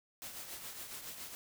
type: noise with tremolo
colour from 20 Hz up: white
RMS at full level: -44 dBFS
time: 0.22-1.35 s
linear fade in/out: 0 ms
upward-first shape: triangle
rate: 7.2 Hz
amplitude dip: 55%
effects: none